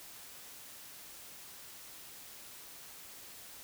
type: silence
effects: white hiss -51 dBFS RMS until 3.63 s